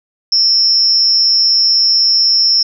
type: tone with amplitude modulation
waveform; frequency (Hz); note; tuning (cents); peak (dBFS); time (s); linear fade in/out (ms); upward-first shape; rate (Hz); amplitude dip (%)
sine; 5360; E8; +28; -4; 0.32-2.63; 5; sine; 216; 90
effects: none